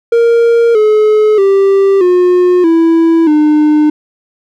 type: tone with pitch steps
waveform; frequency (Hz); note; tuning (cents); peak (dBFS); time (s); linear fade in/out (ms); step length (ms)
triangle; 466.2 / 427.5 / 392 / 359.5 / 329.7 / 302.3; A#4 / A4 / G4 / F#4 / E4 / D#4; 0 / -50 / 0 / -50 / 0 / -50; -3; 0.12-3.9; 5; 630
effects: none